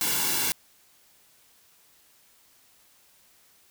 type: noise with comb filter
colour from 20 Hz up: white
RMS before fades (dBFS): -26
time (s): 0.01-0.52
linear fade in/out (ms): 0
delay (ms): 1.6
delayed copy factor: -0.7
effects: white hiss -60 dBFS RMS until 3.7 s